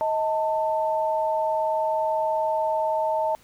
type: tone pair together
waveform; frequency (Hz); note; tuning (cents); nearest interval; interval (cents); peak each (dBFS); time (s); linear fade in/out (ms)
sine; 631 / 890.4; D#5 / A5; +24 / +20; tritone; 596; -24; 0.01-3.35; 0
effects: pink hiss -56 dBFS RMS until 3.43 s